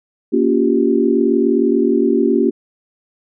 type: chord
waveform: sine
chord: G half-diminished seventh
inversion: first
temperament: just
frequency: 235.2 / 282.2 / 352.8 / 392 Hz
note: Bb3 / Db4 / F4 / G4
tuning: +16 / +31 / +18 / 0 cents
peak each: -17 dBFS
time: 0.32-2.51 s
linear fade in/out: 20 ms
effects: none